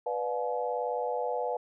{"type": "chord", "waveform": "sine", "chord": "B diminished seventh", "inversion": "none", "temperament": "just", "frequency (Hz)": [493.9, 592.7, 711.2, 853.4], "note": ["B4", "D5", "F5", "Ab5"], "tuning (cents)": [0, 16, 31, 47], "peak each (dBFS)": [-32, -36, -35, -35], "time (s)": [0.06, 1.57], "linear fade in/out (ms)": 5, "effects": []}